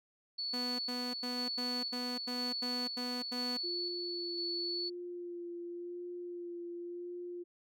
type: tone with tremolo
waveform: sine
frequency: 4435 Hz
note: C#8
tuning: in tune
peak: -35 dBFS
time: 0.38-4.9 s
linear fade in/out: 10 ms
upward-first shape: square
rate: 1 Hz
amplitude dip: 30%
type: tone bursts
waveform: sawtooth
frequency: 246.9 Hz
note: B3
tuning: in tune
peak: -34 dBFS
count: 9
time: 0.53-3.574 s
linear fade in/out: 10 ms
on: 260 ms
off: 88 ms
type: tone with vibrato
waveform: sine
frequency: 349.2 Hz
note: F4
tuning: in tune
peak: -40 dBFS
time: 3.63-7.44 s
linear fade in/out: 20 ms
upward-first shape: sine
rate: 0.91 Hz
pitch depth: 17 cents each way
effects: none